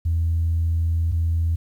sine tone pair in turn, 82.8 / 82.8 Hz, E2 / E2, +8 / +8 cents, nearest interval unison, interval 0 cents, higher neither, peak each -17 / -17 dBFS, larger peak neither, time 0.05-1.12 / 1.12-1.56 s, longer first, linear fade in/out 10 ms, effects tanh soft clip ceiling -14 dBFS + 9-bit

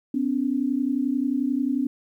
sine tone pair together, 252.8 / 284.1 Hz, B3 / C#4, +41 / +43 cents, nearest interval major second, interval 202 cents, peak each -24 dBFS, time 0.14-1.87 s, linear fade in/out 5 ms, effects 10-bit

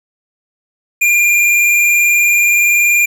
square tone with vibrato, 2400 Hz, D7, 37 cents sharp, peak -9 dBFS, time 1.01-3.06 s, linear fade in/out 10 ms, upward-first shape sine, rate 20 Hz, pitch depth 28 cents each way, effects none

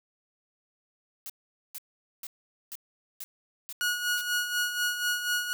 blue noise bursts, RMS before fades -39 dBFS, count 7, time 1.26-4.212 s, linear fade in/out 0 ms, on 36 ms, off 450 ms
sawtooth tone with tremolo, 1452 Hz, F#6, 33 cents flat, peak -21 dBFS, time 3.81-5.53 s, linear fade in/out 0 ms, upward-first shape sine, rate 4.1 Hz, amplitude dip 60%
effects none

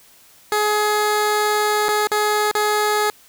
15% pulse tone with dropouts, 421.2 Hz, G#4, 24 cents sharp, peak -10 dBFS, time 0.52-3.1 s, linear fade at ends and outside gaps 1 ms, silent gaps 1.884-1.889 / 2.071-2.116 / 2.513-2.551 s, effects white hiss -50 dBFS RMS until 3.28 s

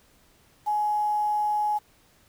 sine tone with quantisation, 840 Hz, G#5, 19 cents sharp, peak -22 dBFS, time 0.66-1.79 s, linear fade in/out 20 ms, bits 8, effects pink hiss -60 dBFS RMS until 2.28 s

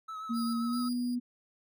triangle tone with vibrato, 1292 Hz, E6, 35 cents flat, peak -36 dBFS, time 0.08-0.89 s, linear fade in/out 10 ms, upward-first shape triangle, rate 7.6 Hz, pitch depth 39 cents each way
sine tone with pitch glide, 233.1 to 244.8 Hz, A#3 to B3, 0 to -15 cents, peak -29 dBFS, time 0.29-1.2 s, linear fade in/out 20 ms, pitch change +85 cents, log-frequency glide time 0.62-0.79 s
sawtooth tone with tremolo, 4856 Hz, D#8, 43 cents flat, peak -38 dBFS, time 0.33-1.16 s, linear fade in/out 50 ms, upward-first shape square, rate 2.5 Hz, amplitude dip 55%
effects none

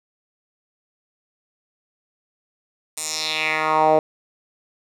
10% pulse tone with band-pass filter sweep, 156.2 Hz, D#3, 7 cents sharp, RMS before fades -20 dBFS, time 2.97-3.99 s, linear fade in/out 2 ms, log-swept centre 9100 to 560 Hz, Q 2.8, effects none

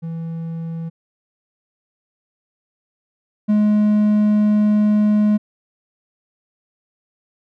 triangle tone pair in turn, 164.81 / 210.3 Hz, E3 / G#3, 0 / +22 cents, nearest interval major third, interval 422 cents, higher second, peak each -22 / -10 dBFS, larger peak second, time 0.02-0.9 / 3.48-5.38 s, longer second, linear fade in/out 20 ms, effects none

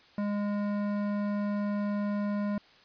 sine tone with hard clipping, 205.1 Hz, G#3, 21 cents flat, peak -30 dBFS, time 0.18-2.58 s, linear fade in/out 2 ms, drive 14 dB, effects white hiss -58 dBFS RMS until 2.84 s + resampled to 11025 Hz

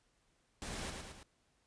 pink noise with echo, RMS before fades -43 dBFS, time 0.62-0.9 s, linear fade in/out 0 ms, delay 110 ms, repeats 3, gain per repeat -4 dB, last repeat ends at 1.23 s, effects pink hiss -75 dBFS RMS until 1.66 s + resampled to 22050 Hz

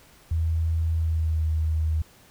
sine tone with pitch glide, 81.4 to 78.95 Hz, E2 to D#2, -21 to +26 cents, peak -21 dBFS, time 0.31-2.02 s, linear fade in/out 5 ms, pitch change -53 cents, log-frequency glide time 0.98-1.43 s, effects pink hiss -54 dBFS RMS until 2.3 s

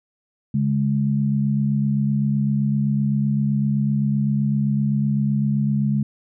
sine tone pair together, 140.7 / 208.5 Hz, C#3 / G#3, +26 / +7 cents, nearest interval perfect fifth, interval 681 cents, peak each -20 / -20 dBFS, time 0.54-6.03 s, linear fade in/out 5 ms, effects none

